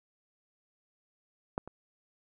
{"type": "clicks", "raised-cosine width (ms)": 1, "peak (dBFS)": [-17, -30], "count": 2, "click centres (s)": [1.579, 1.676], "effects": []}